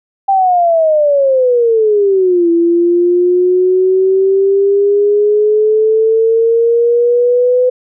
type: exponential two-way sweep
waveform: sine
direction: down then up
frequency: 792 to 336.2 to 504 Hz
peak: -7 dBFS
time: 0.28-7.7 s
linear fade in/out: 10 ms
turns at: 2.5 s
effects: none